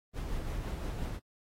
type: noise with tremolo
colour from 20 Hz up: brown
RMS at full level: -35 dBFS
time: 0.13-1.2 s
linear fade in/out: 50 ms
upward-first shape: sine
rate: 5.8 Hz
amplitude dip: 30%
effects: AAC 48 kbps